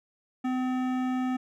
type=tone with hard clipping; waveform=sine; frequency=255.3 Hz; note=C4; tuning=42 cents flat; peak=-28 dBFS; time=0.44-1.37 s; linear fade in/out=10 ms; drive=15 dB; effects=none

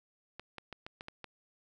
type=clicks; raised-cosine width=0.3 ms; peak=-27 dBFS; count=7; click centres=0.396 / 0.583 / 0.727 / 0.865 / 1.009 / 1.084 / 1.243 s; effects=none

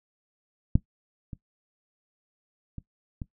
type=clicks; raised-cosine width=5 ms; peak=-7 / -25 / -25 / -22 dBFS; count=4; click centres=0.755 / 1.332 / 2.783 / 3.218 s; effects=noise-tail reverb RT60 0.1 s tail -17 dB re dry

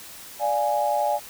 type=chord; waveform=sine; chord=D diminished; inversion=none; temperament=equal; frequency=587.3 / 698.5 / 830.6 Hz; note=D5 / F5 / Ab5; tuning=0 / 0 / 0 cents; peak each=-25 / -27 / -23 dBFS; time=0.39-1.2 s; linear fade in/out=50 ms; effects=white hiss -42 dBFS RMS until 1.29 s

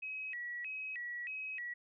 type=tone with vibrato; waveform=sine; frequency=2217 Hz; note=C#7; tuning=in tune; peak=-39 dBFS; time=0.02-1.74 s; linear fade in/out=10 ms; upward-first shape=square; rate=1.6 Hz; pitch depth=240 cents each way; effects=none

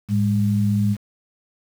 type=tone pair together; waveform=sine; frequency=107.64 / 203.2 Hz; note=A2 / G#3; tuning=-38 / -38 cents; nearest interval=major seventh; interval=1100 cents; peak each=-19 dBFS; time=0.08-0.97 s; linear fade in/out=50 ms; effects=7-bit

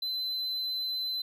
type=tone; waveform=triangle; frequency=4046 Hz; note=B7; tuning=41 cents sharp; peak=-29 dBFS; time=0.02-1.22 s; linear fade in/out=5 ms; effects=none

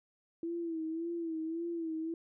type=tone with vibrato; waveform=sine; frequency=329.6 Hz; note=E4; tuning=in tune; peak=-34 dBFS; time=0.43-2.14 s; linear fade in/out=2 ms; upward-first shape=sine; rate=1.8 Hz; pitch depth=63 cents each way; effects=none

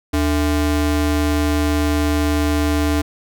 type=ring-modulated tone; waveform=square; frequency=185.1 Hz; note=F#3; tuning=1 cent sharp; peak=-13 dBFS; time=0.13-3.02 s; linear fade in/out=10 ms; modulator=108 Hz; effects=none

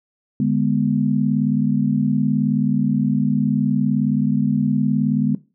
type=chord; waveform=sine; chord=G# diminished; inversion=second; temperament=equal with one note detuned; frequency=148.8 / 207.7 / 246.9 Hz; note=D3 / G#3 / B3; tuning=+23 / 0 / 0 cents; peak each=-21 / -19 / -20 dBFS; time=0.4-5.35 s; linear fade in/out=2 ms; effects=noise-tail reverb RT60 0.3 s tail -18 dB re dry

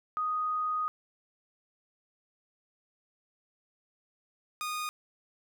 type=tone pair in turn; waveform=sine / sawtooth; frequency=1244.5 / 1231.6 Hz; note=D#6 / D#6; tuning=0 / -18 cents; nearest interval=unison; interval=18 cents; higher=first; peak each=-28 / -29 dBFS; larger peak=first; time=0.17-0.88 / 4.61-4.89 s; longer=first; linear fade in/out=0 ms; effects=none

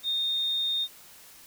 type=tone; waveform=sine; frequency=3670 Hz; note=A#7; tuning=28 cents flat; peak=-25 dBFS; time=0.03-0.88 s; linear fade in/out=50 ms; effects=white hiss -51 dBFS RMS until 1.46 s

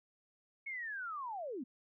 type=linear sweep; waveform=sine; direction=down; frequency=2217 to 220 Hz; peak=-39 dBFS; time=0.66-1.64 s; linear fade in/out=10 ms; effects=none

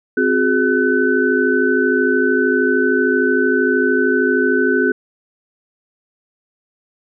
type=tone cluster; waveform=sine; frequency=261.2 / 362.9 / 416 / 1507 Hz; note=C4 / F#4 / G#4 / F#6; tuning=-3 / -34 / +3 / +31 cents; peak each=-18 dBFS; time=0.17-4.92 s; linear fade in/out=5 ms; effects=none

